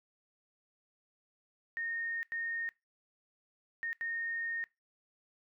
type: tone bursts at uneven times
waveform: sine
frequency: 1843 Hz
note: A#6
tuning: 20 cents flat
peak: -34 dBFS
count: 4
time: 1.77-2.23 / 2.32-2.69 / 3.83-3.93 / 4.01-4.64 s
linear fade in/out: 0 ms
effects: noise-tail reverb RT60 0.2 s tail -21 dB re dry